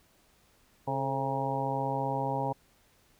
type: harmonic tone with a mistuned harmonic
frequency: 135.1 Hz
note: C#3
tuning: 44 cents flat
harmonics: 1 / 2 / 3 / 4 / 5 / 6 / 7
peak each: -35 / -38 / -39 / -36 / -39 / -34 / -35 dBFS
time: 0.87-2.53 s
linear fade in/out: 10 ms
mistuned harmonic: 3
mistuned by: +85 cents
effects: pink hiss -65 dBFS RMS until 3.19 s